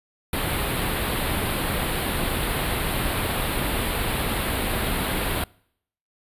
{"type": "band-stop noise", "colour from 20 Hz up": "pink", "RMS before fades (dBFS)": -25, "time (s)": [0.33, 5.44], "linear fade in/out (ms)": 2, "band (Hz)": [4200, 9000], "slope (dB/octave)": 48, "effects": ["noise-tail reverb RT60 0.7 s tail -26 dB re dry", "resampled to 32000 Hz"]}